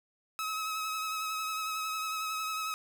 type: tone with vibrato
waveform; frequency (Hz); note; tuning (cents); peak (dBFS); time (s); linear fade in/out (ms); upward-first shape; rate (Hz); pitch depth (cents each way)
sawtooth; 1282; E6; -49; -29; 0.39-2.74; 0; triangle; 11; 27
effects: none